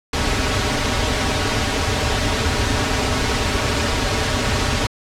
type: noise with comb filter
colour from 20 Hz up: pink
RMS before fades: -19 dBFS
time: 0.13-4.87 s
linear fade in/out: 5 ms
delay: 5.8 ms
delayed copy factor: -0.65
effects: low-pass 6000 Hz 12 dB/octave